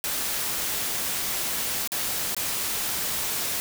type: noise with dropouts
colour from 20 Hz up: white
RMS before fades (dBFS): -28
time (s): 0.04-3.6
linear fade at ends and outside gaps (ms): 0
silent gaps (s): 1.875-1.919 / 2.347-2.366
effects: none